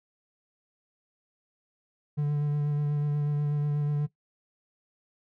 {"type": "tone with vibrato", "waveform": "triangle", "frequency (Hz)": 146.83, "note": "D3", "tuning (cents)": 0, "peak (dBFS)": -22, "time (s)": [2.17, 4.07], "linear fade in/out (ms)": 20, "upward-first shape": "sine", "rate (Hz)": 8.2, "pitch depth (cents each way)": 17, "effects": ["noise-tail reverb RT60 0.1 s tail -17 dB re dry"]}